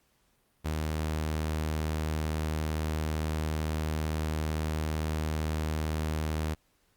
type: tone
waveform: sawtooth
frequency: 77.78 Hz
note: D#2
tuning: in tune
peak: -25 dBFS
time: 0.64-6.55 s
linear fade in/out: 20 ms
effects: pink hiss -70 dBFS RMS until 6.96 s + Opus 48 kbps